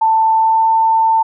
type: tone with pitch glide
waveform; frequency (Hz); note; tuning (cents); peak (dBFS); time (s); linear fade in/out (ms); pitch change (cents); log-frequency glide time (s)
sine; 888 to 894.7; A5 to A5; +16 to +29; -9; 0.01-1.23; 10; +13; 0.34-0.68
effects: none